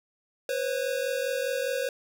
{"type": "tone pair together", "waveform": "square", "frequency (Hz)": [497.1, 542], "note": ["B4", "C#5"], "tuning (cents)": [11, -39], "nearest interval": "minor second", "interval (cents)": 150, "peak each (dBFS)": [-31, -30], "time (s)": [0.49, 1.89], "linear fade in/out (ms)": 2, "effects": []}